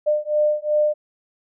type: beating tone pair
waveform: sine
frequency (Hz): 600 / 602.7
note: D5 / D5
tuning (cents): +37 / +45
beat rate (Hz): 2.7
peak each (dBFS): -20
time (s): 0.06-0.94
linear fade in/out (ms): 20
effects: none